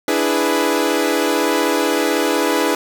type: chord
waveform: sawtooth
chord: E dominant seventh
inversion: third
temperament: equal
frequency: 293.7 / 329.6 / 415.3 / 493.9 Hz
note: D4 / E4 / G#4 / B4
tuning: 0 / 0 / 0 / 0 cents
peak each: -17 dBFS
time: 0.08-2.75 s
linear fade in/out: 2 ms
effects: none